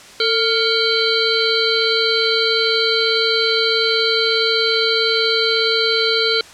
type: harmonic tone with a mistuned harmonic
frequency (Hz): 448.8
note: A4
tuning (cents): +34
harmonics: 1 / 3 / 5 / 7 / 9 / 10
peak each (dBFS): -19 / -22 / -25 / -23 / -19 / -23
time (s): 0.2-6.41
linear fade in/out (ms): 2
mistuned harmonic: 3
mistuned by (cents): +64
effects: white hiss -40 dBFS RMS until 6.53 s + low-pass 7000 Hz 12 dB/octave